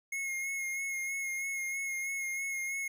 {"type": "tone with vibrato", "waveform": "square", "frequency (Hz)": 2160, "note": "C#7", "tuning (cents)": -45, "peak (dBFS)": -34, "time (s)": [0.12, 2.88], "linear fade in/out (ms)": 5, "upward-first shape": "sine", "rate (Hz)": 3.1, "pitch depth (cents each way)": 25, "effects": []}